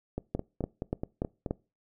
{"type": "two click trains", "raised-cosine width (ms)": 2, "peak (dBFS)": [-19, -16], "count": [7, 5], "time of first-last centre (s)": [[0.18, 1.462], [0.35, 1.509]], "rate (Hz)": [4.68, 3.45], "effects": ["noise-tail reverb RT60 0.3 s tail -23 dB re dry"]}